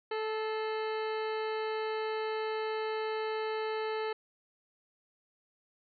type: harmonic tone with a mistuned harmonic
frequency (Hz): 436.9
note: A4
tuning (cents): -12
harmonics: 1 / 2 / 3 / 4 / 5 / 6 / 7 / 9 / 10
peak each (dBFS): -33 / -39 / -43 / -45 / -47 / -49 / -50 / -52 / -53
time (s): 0.11-4.13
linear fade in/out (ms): 5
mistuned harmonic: 5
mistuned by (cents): -53
effects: none